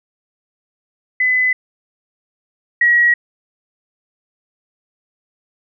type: tone pair in turn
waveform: sine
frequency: 2012 / 1909.9 Hz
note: B6 / A#6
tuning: +32 / +42 cents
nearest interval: minor second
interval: 90 cents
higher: first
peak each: -12 / -9 dBFS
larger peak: second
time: 1.2-1.53 / 2.81-3.14 s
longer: neither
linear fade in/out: 5 ms
effects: none